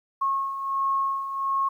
sine beating tone pair, 1088 / 1089.4 Hz, C#6 / C#6, -33 / -30 cents, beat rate 1.4 Hz, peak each -31 / -24 dBFS, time 0.21-1.69 s, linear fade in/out 10 ms, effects 10-bit

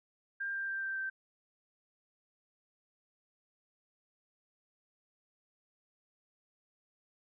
sine tone with pitch steps, 1595 / 1585.8 / 1576.7 / 1567.6 / 1558.6 Hz, G6 / G6 / G6 / G6 / G6, +30 / +20 / +10 / 0 / -10 cents, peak -34 dBFS, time 0.4-1.1 s, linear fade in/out 10 ms, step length 140 ms, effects none

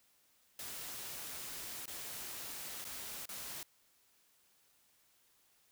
white noise with dropouts, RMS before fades -45 dBFS, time 0.59-3.63 s, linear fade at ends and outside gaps 2 ms, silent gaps 1.857-1.878 / 2.843-2.85 / 3.256-3.29 s, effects white hiss -71 dBFS RMS until 5.71 s

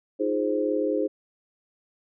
sine chord, F minor seventh, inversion third, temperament equal, 311.1 / 349.2 / 415.3 / 523.3 Hz, Eb4 / F4 / Ab4 / C5, 0 / 0 / 0 / 0 cents, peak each -27 / -33 / -27 / -27 dBFS, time 0.19-1.08 s, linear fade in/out 20 ms, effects none

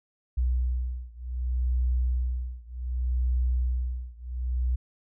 sine beating tone pair, 61.74 / 62.4 Hz, B1 / B1, 0 / +19 cents, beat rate 0.66 Hz, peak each -27 / -28 dBFS, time 0.37-4.76 s, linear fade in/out 10 ms, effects none

